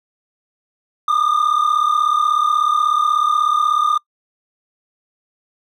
triangle tone pair together, 1192.6 / 1229 Hz, D6 / D#6, +26 / -22 cents, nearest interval minor second, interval 52 cents, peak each -13 dBFS, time 1.08-3.98 s, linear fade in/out 5 ms, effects noise-tail reverb RT60 0.1 s tail -26 dB re dry + tanh soft clip ceiling -9 dBFS

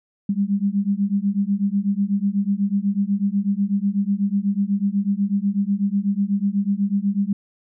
sine beating tone pair, 196 / 204.1 Hz, G3 / G#3, 0 / -30 cents, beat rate 8.1 Hz, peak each -21 dBFS, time 0.29-7.33 s, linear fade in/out 5 ms, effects none

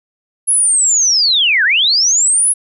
sine linear two-way sweep, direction down then up, 10680 to 1480 to 10680 Hz, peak -9 dBFS, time 0.47-2.54 s, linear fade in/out 20 ms, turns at 1.64 s, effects none

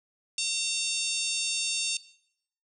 harmonic tone, 910 Hz, A#5, 42 cents flat, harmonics 3 / 4 / 5 / 6 / 7 / 8 / 9 / 10, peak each -33 / -34 / -35 / -36 / -36 / -37 / -38 / -38 dBFS, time 0.38-1.97 s, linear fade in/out 2 ms, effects noise-tail reverb RT60 0.7 s tail -18 dB re dry

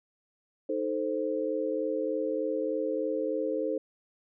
sine chord, A diminished, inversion second, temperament equal, 311.1 / 440 / 523.3 Hz, Eb4 / A4 / C5, 0 / 0 / 0 cents, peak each -33 / -32 / -31 dBFS, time 0.69-3.78 s, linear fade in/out 5 ms, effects none

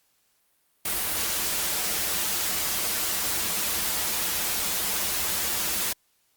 white noise with comb filter, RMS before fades -27 dBFS, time 0.85-5.93 s, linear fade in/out 5 ms, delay 7.5 ms, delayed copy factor -0.55, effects white hiss -68 dBFS RMS until 6.36 s + Opus 48 kbps

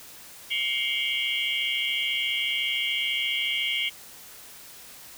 sine tone cluster, 2127 / 2261 / 2816 / 3059 / 3271 Hz, C7 / C#7 / F7 / G7 / G#7, +28 / +34 / +14 / -43 / -27 cents, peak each -31 dBFS, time 0.5-3.9 s, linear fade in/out 20 ms, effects white hiss -46 dBFS RMS until 5.17 s

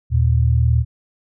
sine tone pair together, 78 / 117.2 Hz, D#2 / A#2, +5 / +10 cents, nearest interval perfect fifth, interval 705 cents, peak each -15 dBFS, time 0.1-0.85 s, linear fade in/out 50 ms, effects none

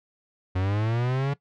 45% pulse linear sweep, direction up, 90.1 to 142.8 Hz, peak -23 dBFS, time 0.55-1.34 s, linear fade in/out 10 ms, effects noise-tail reverb RT60 0.1 s tail -19 dB re dry + low-pass 3000 Hz 12 dB/octave

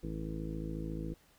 harmonic tone, 54.1 Hz, A1, 29 cents flat, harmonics 1 / 2 / 3 / 4 / 5 / 6 / 8 / 9, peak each -41 / -49 / -41 / -47 / -46 / -43 / -51 / -50 dBFS, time 0.03-1.14 s, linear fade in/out 5 ms, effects pink hiss -66 dBFS RMS until 1.38 s

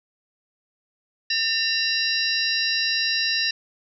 sine tone cluster, 1810 / 2760 / 3941 / 4881 / 5540 Hz, A6 / F7 / B7 / D#8 / F8, +48 / -21 / -4 / -34 / -15 cents, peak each -27 dBFS, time 1.3-3.51 s, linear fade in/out 5 ms, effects none

